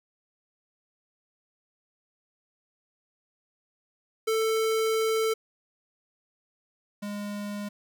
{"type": "tone pair in turn", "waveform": "square", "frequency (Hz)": [443.3, 205.3], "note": ["A4", "G#3"], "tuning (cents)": [13, -20], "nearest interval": "octave + minor second", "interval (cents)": 1333, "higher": "first", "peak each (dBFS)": [-24, -33], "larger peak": "first", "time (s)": [[4.27, 5.34], [7.02, 7.69]], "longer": "first", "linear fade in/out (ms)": 10, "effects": ["10-bit"]}